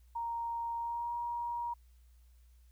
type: tone with pitch glide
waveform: sine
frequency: 932.3 to 948.6 Hz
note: A#5 to A#5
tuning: 0 to +30 cents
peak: -34 dBFS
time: 0.15-1.74 s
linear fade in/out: 10 ms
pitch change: +30 cents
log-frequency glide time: 0.78-1.13 s
effects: added 60 Hz sine -58 dBFS peak until 2.71 s + white hiss -75 dBFS RMS until 2.71 s